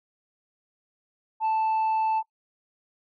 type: tone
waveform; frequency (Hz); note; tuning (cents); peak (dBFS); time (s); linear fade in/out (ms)
sine; 880; A5; 0; -19; 1.4-2.23; 50
effects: noise-tail reverb RT60 0.1 s tail -20 dB re dry + tanh soft clip ceiling -21 dBFS